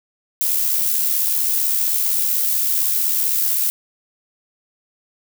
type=noise with amplitude modulation; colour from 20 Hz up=violet; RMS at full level=-17 dBFS; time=0.41-3.7 s; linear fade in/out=0 ms; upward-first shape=sine; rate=75.7 Hz; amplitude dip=40%; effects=none